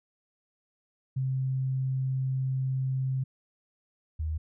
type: tone pair in turn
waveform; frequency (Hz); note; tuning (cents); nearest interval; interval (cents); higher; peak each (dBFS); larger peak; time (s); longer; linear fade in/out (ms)
sine; 131.7 / 78.31; C3 / D#2; +12 / +12; major sixth; 900; first; -26 / -28; first; 1.16-3.24 / 4.19-4.38; first; 10
effects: none